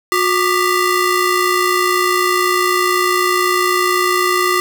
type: ring-modulated tone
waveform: 25% pulse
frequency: 784 Hz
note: G5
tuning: in tune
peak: -6 dBFS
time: 0.12-4.6 s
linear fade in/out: 0 ms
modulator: 422 Hz
effects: none